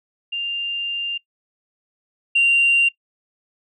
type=tone pair in turn; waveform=sine; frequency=2794 / 2771 Hz; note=F7 / F7; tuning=0 / -14 cents; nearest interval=unison; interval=14 cents; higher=first; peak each=-22 / -11 dBFS; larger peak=second; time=0.32-1.18 / 2.35-2.89 s; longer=first; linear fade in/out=10 ms; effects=noise-tail reverb RT60 0.1 s tail -22 dB re dry + tanh soft clip ceiling -9 dBFS